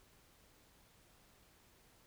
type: silence
effects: pink hiss -67 dBFS RMS until 2.06 s